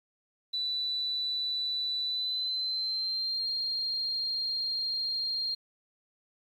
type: tone with pitch glide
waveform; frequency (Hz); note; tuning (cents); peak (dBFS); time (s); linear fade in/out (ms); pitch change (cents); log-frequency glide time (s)
sine; 3973 to 4209; B7 to C8; +10 to +9; -29; 0.53-5.55; 10; +99; 2.05-3.48
effects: 10-bit